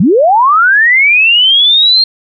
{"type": "linear sweep", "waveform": "sine", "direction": "up", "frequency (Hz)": [146.83, 4234], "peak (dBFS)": -4, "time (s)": [0, 2.04], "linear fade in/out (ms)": 5, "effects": []}